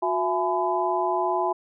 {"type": "tone cluster", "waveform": "sine", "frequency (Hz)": [364.3, 668, 846, 1006], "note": ["F#4", "E5", "G#5", "B5"], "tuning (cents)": [-27, 23, 32, 32], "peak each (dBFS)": -27, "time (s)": [0.02, 1.53], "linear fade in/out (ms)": 10, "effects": []}